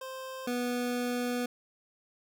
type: tone pair in turn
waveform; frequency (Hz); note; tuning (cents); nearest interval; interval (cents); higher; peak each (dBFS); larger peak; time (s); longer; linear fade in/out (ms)
25% pulse; 523.3 / 245; C5 / B3; 0 / -14; octave + minor second; 1314; first; -35 / -26; second; 0.01-0.47 / 0.47-1.46; second; 5
effects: none